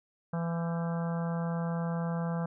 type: harmonic tone with a mistuned harmonic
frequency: 168 Hz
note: E3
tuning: 33 cents sharp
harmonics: 1 / 3 / 4 / 5 / 6 / 7 / 8 / 9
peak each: -30 / -40 / -42 / -44 / -46 / -47 / -48 / -49 dBFS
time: 0.33-2.46 s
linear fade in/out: 5 ms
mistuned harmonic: 9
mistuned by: +64 cents
effects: none